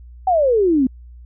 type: exponential sweep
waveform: sine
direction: down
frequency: 776 to 248 Hz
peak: -12 dBFS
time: 0.27-0.87 s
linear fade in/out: 5 ms
effects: added 60 Hz sine -37 dBFS peak until 1.25 s